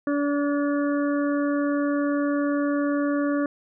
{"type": "harmonic tone", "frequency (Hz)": 287.5, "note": "D4", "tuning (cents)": -37, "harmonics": [1, 2, 4, 5, 6], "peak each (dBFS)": [-22, -28, -34, -36, -38], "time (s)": [0.07, 3.46], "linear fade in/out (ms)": 2, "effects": []}